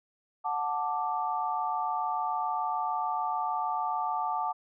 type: chord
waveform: sine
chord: D major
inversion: first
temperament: just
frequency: 734.2 / 881 / 1174.7 Hz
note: F#5 / A5 / D6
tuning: -14 / +2 / 0 cents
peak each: -33 / -31 / -33 dBFS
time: 0.44-4.53 s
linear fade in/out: 20 ms
effects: none